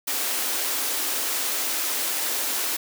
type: high-pass noise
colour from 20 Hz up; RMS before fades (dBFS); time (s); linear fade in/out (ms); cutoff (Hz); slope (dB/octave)
white; -26; 0.07-2.77; 10; 240; 96
effects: none